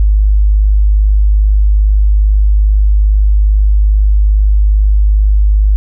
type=tone; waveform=sine; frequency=51.2 Hz; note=G#1; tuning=24 cents flat; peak=-5 dBFS; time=0-5.76 s; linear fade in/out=0 ms; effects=none